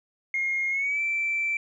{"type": "tone with pitch glide", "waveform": "sine", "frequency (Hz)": [2141, 2335], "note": ["C7", "D7"], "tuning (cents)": [39, -11], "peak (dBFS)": -23, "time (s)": [0.34, 1.57], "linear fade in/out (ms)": 2, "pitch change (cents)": 150, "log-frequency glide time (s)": [0.7, 1.01], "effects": ["tanh soft clip ceiling -19 dBFS"]}